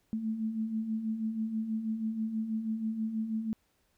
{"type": "beating tone pair", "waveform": "sine", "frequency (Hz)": [215.7, 221.9], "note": ["A3", "A3"], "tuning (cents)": [-34, 15], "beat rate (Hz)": 6.2, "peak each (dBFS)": [-39, -31], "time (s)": [0.13, 3.53], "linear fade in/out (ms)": 0, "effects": ["pink hiss -73 dBFS RMS until 3.97 s"]}